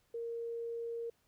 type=tone; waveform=sine; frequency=464.9 Hz; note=A#4; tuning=5 cents flat; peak=-37 dBFS; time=0.14-1.1 s; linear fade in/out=5 ms; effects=pink hiss -74 dBFS RMS until 1.27 s